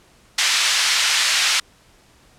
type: band-pass noise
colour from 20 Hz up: white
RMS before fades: -18 dBFS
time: 0.38-1.6 s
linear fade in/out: 5 ms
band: 1500 to 5200 Hz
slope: 12 dB/octave
effects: pink hiss -53 dBFS RMS until 2.38 s + low-pass 10000 Hz 12 dB/octave